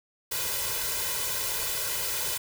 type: noise with comb filter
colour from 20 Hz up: white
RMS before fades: -30 dBFS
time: 0.31-2.38 s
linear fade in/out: 10 ms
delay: 2 ms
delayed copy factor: +1
effects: none

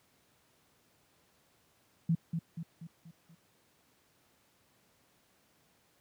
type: tone with echo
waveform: sine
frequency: 165.3 Hz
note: E3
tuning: 5 cents sharp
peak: -24 dBFS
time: 2.09-2.15 s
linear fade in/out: 5 ms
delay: 240 ms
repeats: 5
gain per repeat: -6 dB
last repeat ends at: 3.35 s
effects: pink hiss -69 dBFS RMS until 6 s + high-pass 100 Hz 12 dB/octave

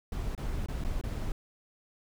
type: noise with dropouts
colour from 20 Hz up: brown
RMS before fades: -33 dBFS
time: 0.12-1.32 s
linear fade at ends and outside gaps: 2 ms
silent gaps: 0.351-0.377 / 0.661-0.684 / 0.84-0.847 / 1.013-1.037 s
effects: none

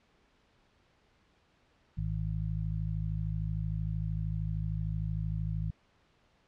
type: harmonic tone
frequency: 53.1 Hz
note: G#1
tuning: 39 cents sharp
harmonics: 1 / 2 / 3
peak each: -35 / -35 / -35 dBFS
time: 1.97-5.71 s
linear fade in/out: 10 ms
effects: pink hiss -68 dBFS RMS until 6.47 s + low-pass 4000 Hz 12 dB/octave

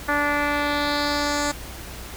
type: tone with low-pass filter sweep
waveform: 10% pulse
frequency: 291.1 Hz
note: D4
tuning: 15 cents flat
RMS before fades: -23 dBFS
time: 0.08-1.52 s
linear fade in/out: 10 ms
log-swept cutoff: 1700 to 7600 Hz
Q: 2.4
effects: added 60 Hz sine -39 dBFS peak until 2.16 s + pink hiss -38 dBFS RMS until 2.16 s

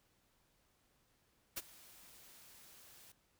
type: noise with ADSR envelope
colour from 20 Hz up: white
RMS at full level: -39 dBFS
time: 1.56-3.12 s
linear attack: 16 ms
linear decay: 33 ms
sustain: -21 dB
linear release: 4 ms
effects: pink hiss -75 dBFS RMS until 3.39 s

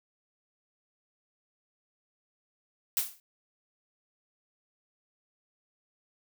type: noise with exponential decay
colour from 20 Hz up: blue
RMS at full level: -24 dBFS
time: 2.97-3.2 s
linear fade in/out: 1 ms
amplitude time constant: 48 ms
effects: none

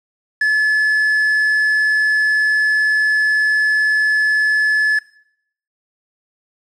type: tone with quantisation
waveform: triangle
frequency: 1721 Hz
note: A6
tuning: 39 cents flat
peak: -10 dBFS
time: 0.41-4.99 s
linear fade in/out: 5 ms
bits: 6
effects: noise-tail reverb RT60 0.7 s tail -19 dB re dry + low-pass 8000 Hz 12 dB/octave

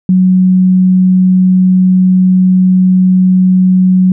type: tone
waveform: sine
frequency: 185 Hz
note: F#3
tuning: in tune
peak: -4 dBFS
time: 0.09-4.12 s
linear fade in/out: 2 ms
effects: none

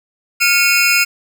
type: tone cluster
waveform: square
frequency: 1402 / 2203 / 2474 / 2708 / 5060 Hz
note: F6 / C#7 / D#7 / E7 / D#8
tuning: +6 / -11 / -10 / +46 / +28 cents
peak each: -18 dBFS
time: 0.4-1.05 s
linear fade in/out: 20 ms
effects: none

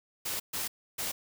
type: noise bursts at uneven times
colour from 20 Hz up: white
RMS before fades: -34 dBFS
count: 3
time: 0.25-0.4 / 0.53-0.68 / 0.98-1.12 s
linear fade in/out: 10 ms
effects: none

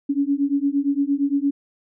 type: beating tone pair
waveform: sine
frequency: 277.2 / 285.9 Hz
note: C#4 / D4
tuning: 0 / -46 cents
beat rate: 8.7 Hz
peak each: -21 dBFS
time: 0.09-1.51 s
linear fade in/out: 10 ms
effects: none

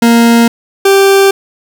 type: tone pair in turn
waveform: 40% pulse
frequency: 233.1 / 392 Hz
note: A#3 / G4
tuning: 0 / 0 cents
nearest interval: major sixth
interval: 900 cents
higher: second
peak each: -3 dBFS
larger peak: neither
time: 0.02-0.48 / 0.85-1.31 s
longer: neither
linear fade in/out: 5 ms
effects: none

